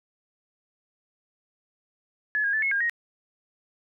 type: tone with pitch steps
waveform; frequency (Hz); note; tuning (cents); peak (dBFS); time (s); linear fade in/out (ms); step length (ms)
sine; 1709 / 1630 / 1748 / 2178 / 1615 / 1876; G#6 / G#6 / A6 / C#7 / G#6 / A#6; +49 / -33 / -12 / -31 / -49 / +11; -22; 2.35-2.896; 0; 91
effects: none